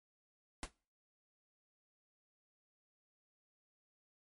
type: noise with exponential decay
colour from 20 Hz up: pink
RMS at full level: -37 dBFS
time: 0.63-0.71 s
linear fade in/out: 1 ms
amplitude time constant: 17 ms
effects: noise-tail reverb RT60 0.4 s tail -23 dB re dry + MP3 48 kbps